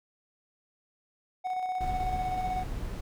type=tone with tremolo; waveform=triangle; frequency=740 Hz; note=F#5; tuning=in tune; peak=-26 dBFS; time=1.44-2.64 s; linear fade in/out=20 ms; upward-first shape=square; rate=16 Hz; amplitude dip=35%
type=noise; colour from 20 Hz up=brown; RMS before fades=-35 dBFS; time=1.8-3.01 s; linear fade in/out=10 ms
effects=none